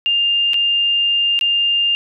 sine tone with dropouts, 2804 Hz, F7, 6 cents sharp, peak -13 dBFS, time 0.06-1.95 s, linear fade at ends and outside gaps 0 ms, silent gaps 0.534-0.542 / 1.391-1.411 s, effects none

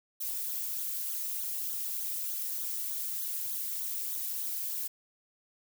violet noise with flanger, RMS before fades -35 dBFS, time 0.2-4.88 s, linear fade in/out 10 ms, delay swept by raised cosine 0.38 to 2.48 ms, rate 3.3 Hz, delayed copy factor -0.65, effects none

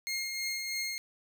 20% pulse tone with tremolo, 2136 Hz, C7, 35 cents sharp, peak -26 dBFS, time 0.07-0.98 s, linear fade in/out 0 ms, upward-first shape triangle, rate 3.1 Hz, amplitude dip 40%, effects none

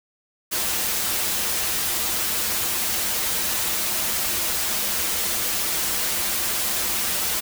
white noise with comb filter, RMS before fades -24 dBFS, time 0.51-7.41 s, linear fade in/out 20 ms, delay 7.2 ms, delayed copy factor -0.65, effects none

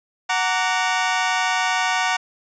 20% pulse chord, Gb augmented, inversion none, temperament just, 740 / 925 / 1156.2 Hz, Gb5 / Bb5 / D6, 0 / -14 / -27 cents, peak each -17 / -18 / -21 dBFS, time 0.29-2.17 s, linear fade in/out 10 ms, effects resampled to 16000 Hz + 8-bit

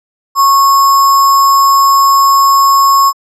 sine tone with sample-and-hold, 1100 Hz, C#6, 14 cents flat, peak -4 dBFS, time 0.35-3.13 s, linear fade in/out 50 ms, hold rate 6300 Hz, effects low-pass 12000 Hz 12 dB/octave

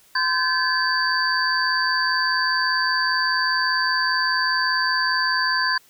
sine tone cluster, 1025 / 1554 / 1719 / 4621 Hz, C6 / G6 / A6 / D8, -36 / -16 / -41 / -29 cents, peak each -24 dBFS, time 0.15-5.78 s, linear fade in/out 5 ms, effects white hiss -55 dBFS RMS until 5.89 s

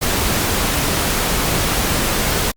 pink noise, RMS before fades -18 dBFS, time 0.01-2.52 s, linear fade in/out 20 ms, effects Opus 48 kbps

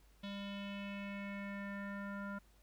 square tone with low-pass filter sweep, 200 Hz, G3, 35 cents sharp, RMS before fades -44 dBFS, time 0.23-2.39 s, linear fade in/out 10 ms, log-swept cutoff 3500 to 1400 Hz, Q 4.2, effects added 50 Hz sine -64 dBFS peak until 2.62 s + pink hiss -71 dBFS RMS until 2.62 s

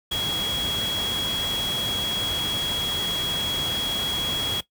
sine tone in noise, 3320 Hz, G#7, 1 cent flat, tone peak -24 dBFS, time 0.11-4.61 s, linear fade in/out 10 ms, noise pink, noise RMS -31 dBFS, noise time 0.11-4.61 s, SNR +4 dB, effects noise-tail reverb RT60 0.1 s tail -17 dB re dry + high-pass 60 Hz 12 dB/octave

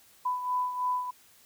sine beating tone pair, 997 / 1000.1 Hz, B5 / B5, +16 / +21 cents, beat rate 3.1 Hz, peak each -28 / -35 dBFS, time 0.25-1.11 s, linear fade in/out 10 ms, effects white hiss -59 dBFS RMS until 1.45 s

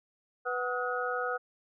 sine tone cluster, 495.2 / 743 / 1266 / 1454 Hz, B4 / F#5 / D#6 / F#6, +5 / +7 / +30 / -31 cents, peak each -34 / -37 / -35 / -35 dBFS, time 0.45-1.38 s, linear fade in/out 20 ms, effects none

